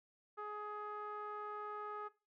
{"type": "tone with low-pass filter", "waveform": "sawtooth", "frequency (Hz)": 419.2, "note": "G#4", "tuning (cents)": 16, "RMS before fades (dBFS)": -45, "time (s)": [0.37, 2.09], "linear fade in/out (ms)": 20, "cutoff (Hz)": 1300, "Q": 4.6, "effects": ["noise-tail reverb RT60 0.3 s tail -18 dB re dry"]}